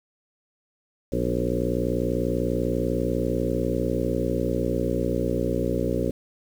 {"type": "harmonic tone with a mistuned harmonic", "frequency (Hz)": 60.1, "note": "B1", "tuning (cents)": -46, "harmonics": [1, 2, 3, 4, 5, 6, 7, 8, 9], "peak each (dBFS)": [-31, -31, -31, -31, -31, -31, -31, -31, -31], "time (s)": [1.12, 6.11], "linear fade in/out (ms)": 5, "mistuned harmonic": 4, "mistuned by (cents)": 56, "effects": ["8-bit"]}